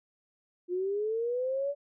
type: linear sweep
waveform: sine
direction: up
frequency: 349.2 to 577 Hz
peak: -28 dBFS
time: 0.68-1.75 s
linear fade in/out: 50 ms
effects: none